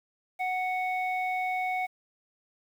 square tone with low-pass filter, 740 Hz, F#5, in tune, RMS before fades -30 dBFS, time 0.39-1.87 s, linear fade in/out 20 ms, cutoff 1900 Hz, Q 4.9, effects 9-bit

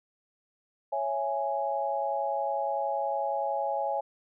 sine chord, C# minor, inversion none, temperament just, 554.4 / 665.2 / 831.5 Hz, C#5 / E5 / G#5, 0 / +16 / +2 cents, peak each -32 / -33 / -30 dBFS, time 0.92-4.01 s, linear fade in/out 10 ms, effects none

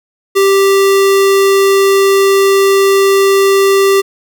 square tone, 392 Hz, G4, in tune, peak -7 dBFS, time 0.35-4.02 s, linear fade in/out 20 ms, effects none

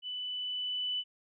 sine tone with level ramp, 2988 Hz, F#7, 16 cents sharp, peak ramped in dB -36 to -30 dBFS, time 0.02-1.04 s, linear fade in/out 50 ms, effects none

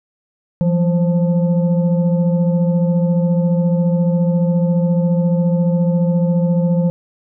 sine tone with frequency modulation, 169.8 Hz, F3, 48 cents flat, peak -12 dBFS, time 0.61-6.9 s, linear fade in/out 0 ms, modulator 354 Hz, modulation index 0.69, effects none

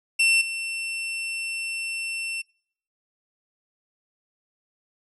40% pulse tone with level steps, 2700 Hz, E7, 41 cents sharp, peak -16 / -27 dBFS, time 0.19-2.42 s, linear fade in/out 10 ms, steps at 0.41 s, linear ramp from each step 5 ms, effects noise-tail reverb RT60 0.6 s tail -26 dB re dry + resampled to 32000 Hz

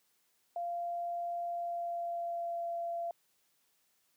sine tone with pitch glide, 692 to 683.3 Hz, F5 to F5, -16 to -38 cents, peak -34 dBFS, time 0.56-3.11 s, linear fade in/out 2 ms, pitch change -22 cents, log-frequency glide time 1.47-2.7 s, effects white hiss -74 dBFS RMS until 4.16 s + high-pass 100 Hz 12 dB/octave

